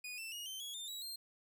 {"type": "tone with pitch steps", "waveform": "sawtooth", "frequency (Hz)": [2475, 2668, 2876, 3100, 3342, 3603, 3884, 4187], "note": ["D#7", "E7", "F#7", "G7", "G#7", "A7", "B7", "C8"], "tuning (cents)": [-10, 20, -50, -20, 10, 40, -30, 0], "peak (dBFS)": -40, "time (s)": [0.04, 1.16], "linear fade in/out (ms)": 5, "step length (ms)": 140, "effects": []}